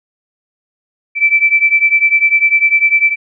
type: beating tone pair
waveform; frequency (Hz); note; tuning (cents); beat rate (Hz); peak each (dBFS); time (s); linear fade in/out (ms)
sine; 2322 / 2332; D7 / D7; -20 / -13; 10; -10 / -12; 1.15-3.16; 50
effects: none